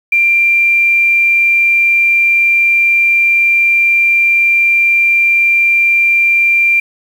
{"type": "tone with quantisation", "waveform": "sine", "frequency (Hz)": 2373, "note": "D7", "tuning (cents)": 17, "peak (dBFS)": -7, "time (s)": [0.12, 6.8], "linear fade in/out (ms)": 5, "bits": 6, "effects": []}